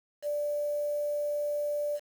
sine tone with quantisation, 587.3 Hz, D5, in tune, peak -28 dBFS, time 0.22-2 s, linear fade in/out 50 ms, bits 8, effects none

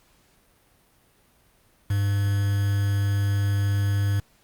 triangle tone with quantisation, 100.4 Hz, G2, 42 cents sharp, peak -18 dBFS, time 1.9-4.2 s, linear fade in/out 5 ms, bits 6, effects pink hiss -61 dBFS RMS until 4.43 s + Opus 48 kbps

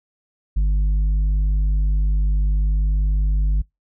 sine tone with tanh clipping, 50.3 Hz, G1, 45 cents sharp, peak -16 dBFS, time 0.56-3.62 s, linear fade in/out 10 ms, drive 5 dB, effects noise-tail reverb RT60 0.2 s tail -26 dB re dry

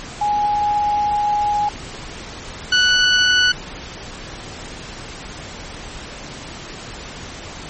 sine / 20% pulse tone pair in turn, 830.6 / 1481.7 Hz, G#5 / F#6, 0 / +2 cents, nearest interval minor seventh, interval 1002 cents, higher second, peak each -15 / -7 dBFS, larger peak second, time 0.21-1.69 / 2.72-3.52 s, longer first, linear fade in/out 5 ms, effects pink hiss -33 dBFS RMS until 7.69 s + MP3 32 kbps

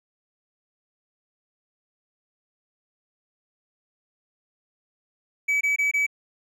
triangle tone bursts, 2286 Hz, D7, 47 cents flat, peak -18 dBFS, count 4, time 5.48-6.066 s, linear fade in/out 10 ms, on 130 ms, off 22 ms, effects none

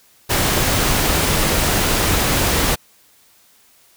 pink noise, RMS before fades -17 dBFS, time 0.29-2.76 s, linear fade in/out 20 ms, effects white hiss -53 dBFS RMS until 3.96 s

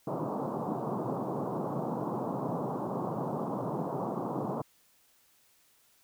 pink band-pass noise, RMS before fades -34 dBFS, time 0.07-4.62 s, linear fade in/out 5 ms, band 130 to 1100 Hz, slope 48 dB/octave, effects white hiss -66 dBFS RMS until 6.03 s

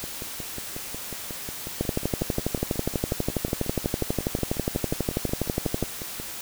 two click trains, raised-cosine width 2 ms, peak -21 / -10 dBFS, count 35 / 50, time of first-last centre 0.04-6.199 / 1.81-5.826 s, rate 5.52 / 12.2 Hz, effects white hiss -36 dBFS RMS until 6.41 s

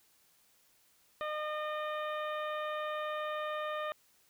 harmonic tone, 609 Hz, D#5, 37 cents flat, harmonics 1 / 2 / 3 / 4 / 5 / 6, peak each -37 / -38 / -44 / -50 / -52 / -52 dBFS, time 1.21-3.92 s, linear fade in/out 0 ms, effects white hiss -68 dBFS RMS until 4.29 s

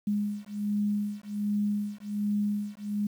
sine beating tone pair, 205.9 / 207.2 Hz, G#3 / G#3, -15 / -4 cents, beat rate 1.3 Hz, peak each -30 dBFS, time 0.07-3.07 s, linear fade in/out 5 ms, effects 9-bit

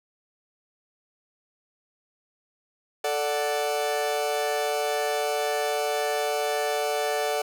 40% pulse chord, D major, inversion second, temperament equal, 440 / 587.3 / 740 Hz, A4 / D5 / F#5, 0 / 0 / 0 cents, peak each -28 dBFS, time 3.04-7.42 s, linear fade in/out 5 ms, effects none

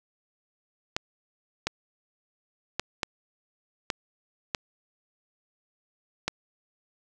clicks, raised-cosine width 0.2 ms, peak -9 dBFS, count 7, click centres 0.965 / 1.67 / 2.796 / 3.032 / 3.902 / 4.548 / 6.28 s, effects none

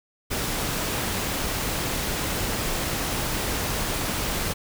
pink noise, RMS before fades -27 dBFS, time 0.3-4.54 s, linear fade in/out 20 ms, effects none

